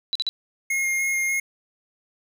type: tone bursts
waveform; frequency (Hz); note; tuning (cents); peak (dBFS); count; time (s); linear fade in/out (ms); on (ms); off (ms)
sine; 3951; B7; 0; -21; 3; 0.13-0.29; 0; 24; 44
type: tone with vibrato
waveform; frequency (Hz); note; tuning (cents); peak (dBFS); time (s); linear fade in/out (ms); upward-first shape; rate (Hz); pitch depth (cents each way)
square; 2142; C7; +40; -22; 0.7-1.4; 5; square; 3.4; 9
effects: none